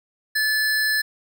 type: tone pair together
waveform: square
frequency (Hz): 1734 / 4124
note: A6 / C8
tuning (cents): -26 / -26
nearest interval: octave + minor third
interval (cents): 1500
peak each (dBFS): -20 / -29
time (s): 0.35-1.02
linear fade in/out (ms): 10
effects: 9-bit